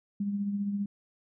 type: tone with tremolo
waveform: sine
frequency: 201.9 Hz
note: G#3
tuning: 49 cents flat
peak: -26 dBFS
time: 0.2-0.86 s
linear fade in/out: 5 ms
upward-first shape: triangle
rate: 15 Hz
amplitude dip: 50%
effects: none